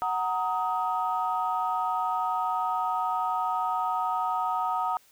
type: tone cluster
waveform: sine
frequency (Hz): 742 / 930 / 1257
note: F#5 / A#5 / D#6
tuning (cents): +5 / -4 / +17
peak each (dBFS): -29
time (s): 0.02-4.97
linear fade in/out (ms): 0
effects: tanh soft clip ceiling -16 dBFS + white hiss -60 dBFS RMS until 5.11 s